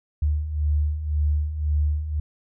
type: beating tone pair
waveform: sine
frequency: 73.42 / 75.32 Hz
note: D2 / D2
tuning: 0 / +44 cents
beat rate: 1.9 Hz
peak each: -27 / -21 dBFS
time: 0.22-2.2 s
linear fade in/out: 5 ms
effects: none